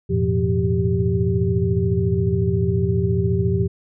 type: tone cluster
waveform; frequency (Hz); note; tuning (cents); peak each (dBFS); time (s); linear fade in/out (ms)
sine; 86.4 / 106 / 120.2 / 173.8 / 391.6; F2 / G#2 / B2 / F3 / G4; -18 / +36 / -46 / -8 / -2; -23; 0.09-3.68; 20
effects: none